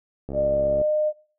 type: click train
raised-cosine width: 2 ms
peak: -19 dBFS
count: 37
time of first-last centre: 0.29-0.815 s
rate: 68.6 Hz
type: tone with pitch glide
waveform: sine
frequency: 602 to 609.3 Hz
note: D5 to D#5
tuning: +43 to -36 cents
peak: -19 dBFS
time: 0.33-1.13 s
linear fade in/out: 50 ms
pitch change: +21 cents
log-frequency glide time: 0.69-0.9 s
effects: noise-tail reverb RT60 0.4 s tail -18 dB re dry